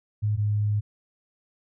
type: tone pair in turn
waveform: sine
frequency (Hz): 105.5 / 104.53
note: G#2 / G#2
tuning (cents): +28 / +12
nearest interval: unison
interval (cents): 16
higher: first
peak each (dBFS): -21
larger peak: neither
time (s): 0.22-0.37 / 0.37-0.81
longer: second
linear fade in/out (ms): 20
effects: none